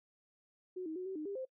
sine tone with pitch steps, 367.2 / 317.1 / 366.8 / 381.5 / 306.1 / 399.6 / 521 Hz, F#4 / D#4 / F#4 / G4 / D#4 / G4 / C5, -13 / +33 / -15 / -47 / -28 / +33 / -7 cents, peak -38 dBFS, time 0.76-1.453 s, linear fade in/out 10 ms, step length 99 ms, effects noise-tail reverb RT60 0.1 s tail -24 dB re dry

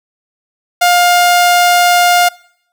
sawtooth tone, 707 Hz, F5, 21 cents sharp, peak -3 dBFS, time 0.81-2.29 s, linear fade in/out 10 ms, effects noise-tail reverb RT60 0.7 s tail -24 dB re dry

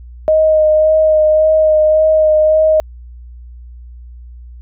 sine tone with vibrato, 622.3 Hz, D#5, in tune, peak -7 dBFS, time 0.28-2.8 s, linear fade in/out 0 ms, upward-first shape sine, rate 1.8 Hz, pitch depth 16 cents each way, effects added 60 Hz sine -31 dBFS peak until 4.61 s

